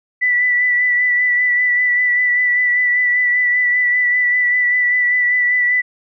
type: tone with vibrato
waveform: sine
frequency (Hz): 1974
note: B6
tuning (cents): -1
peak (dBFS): -12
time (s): 0.21-5.82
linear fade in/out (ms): 20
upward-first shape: sine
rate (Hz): 5.1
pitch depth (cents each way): 21
effects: none